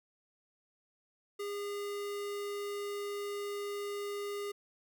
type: tone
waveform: square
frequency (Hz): 407.1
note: G#4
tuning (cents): -35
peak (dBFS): -37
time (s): 1.39-4.52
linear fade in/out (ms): 10
effects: none